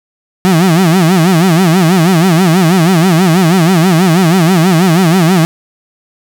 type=tone with vibrato; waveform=35% pulse; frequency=174.61 Hz; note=F3; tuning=in tune; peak=-4 dBFS; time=0.45-5.45 s; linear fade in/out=0 ms; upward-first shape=sine; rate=6.2 Hz; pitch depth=180 cents each way; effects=none